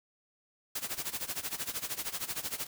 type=noise with tremolo; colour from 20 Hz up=white; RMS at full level=-34 dBFS; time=0.75-2.67 s; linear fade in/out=5 ms; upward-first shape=sine; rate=13 Hz; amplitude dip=85%; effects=none